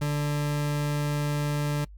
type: tone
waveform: 40% pulse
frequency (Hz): 146.9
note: D3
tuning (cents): +1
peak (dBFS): -24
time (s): 0.01-1.85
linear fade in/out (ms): 10
effects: noise-tail reverb RT60 0.1 s tail -23 dB re dry + added 50 Hz sine -43 dBFS peak until 1.97 s